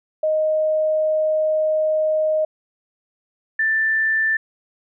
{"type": "tone pair in turn", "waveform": "sine", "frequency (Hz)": [622.3, 1770.8], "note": ["D#5", "A6"], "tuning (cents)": [0, 11], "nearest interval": "octave + tritone", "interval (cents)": 1811, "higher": "second", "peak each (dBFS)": -16, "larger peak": "neither", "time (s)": [[0.23, 2.45], [3.59, 4.37]], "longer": "first", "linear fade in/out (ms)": 5, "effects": []}